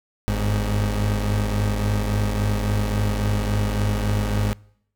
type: tone pair together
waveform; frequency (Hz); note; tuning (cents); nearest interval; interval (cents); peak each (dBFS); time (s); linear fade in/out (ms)
30% pulse; 50.12 / 103.83; G1 / G#2; +39 / 0; octave + minor second; 1261; -20; 0.28-4.53; 0
effects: noise-tail reverb RT60 0.7 s tail -25 dB re dry